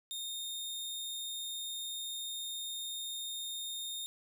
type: tone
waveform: sawtooth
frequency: 3667 Hz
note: A#7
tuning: 29 cents flat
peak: -35 dBFS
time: 0.11-4.06 s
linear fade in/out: 0 ms
effects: none